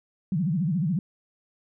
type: tone with vibrato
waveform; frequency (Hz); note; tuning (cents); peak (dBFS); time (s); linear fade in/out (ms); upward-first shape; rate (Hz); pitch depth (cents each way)
sine; 169.2; E3; +45; -22; 0.32-0.99; 2; sine; 14; 260
effects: none